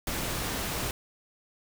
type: noise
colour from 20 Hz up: pink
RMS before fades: -32 dBFS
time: 0.07-0.91 s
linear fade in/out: 2 ms
effects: none